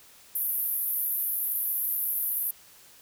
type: band-pass noise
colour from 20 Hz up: pink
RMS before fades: -29 dBFS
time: 0.35-2.51 s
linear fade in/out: 5 ms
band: 11000 to 15000 Hz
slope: 96 dB/octave
effects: white hiss -54 dBFS RMS until 3.01 s